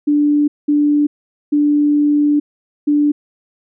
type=tone bursts at uneven times; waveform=sine; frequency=293.7 Hz; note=D4; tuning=in tune; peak=-10 dBFS; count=4; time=0.07-0.48 / 0.68-1.07 / 1.52-2.4 / 2.87-3.12 s; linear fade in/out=10 ms; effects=none